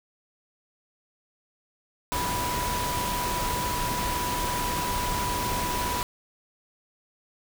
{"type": "tone in noise", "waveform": "sine", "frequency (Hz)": 982, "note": "B5", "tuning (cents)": -10, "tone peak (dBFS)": -29, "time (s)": [2.12, 6.03], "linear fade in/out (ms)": 0, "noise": "pink", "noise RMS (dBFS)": -30, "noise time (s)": [2.12, 6.03], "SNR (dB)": -2, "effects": []}